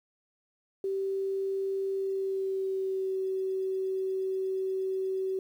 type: tone with pitch glide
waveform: sine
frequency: 388.1 to 380.1 Hz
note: G4 to F#4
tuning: -17 to +47 cents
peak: -28 dBFS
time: 0.84-5.39 s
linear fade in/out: 2 ms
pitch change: -36 cents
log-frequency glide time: 1.91-3.2 s
effects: 10-bit